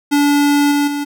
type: tone with level steps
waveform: square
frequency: 288.3 Hz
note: D4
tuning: 32 cents flat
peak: -11 / -13 / -19 dBFS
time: 0.11-1.05 s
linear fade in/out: 20 ms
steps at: 0.71 / 0.87 s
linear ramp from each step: 10 ms
effects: none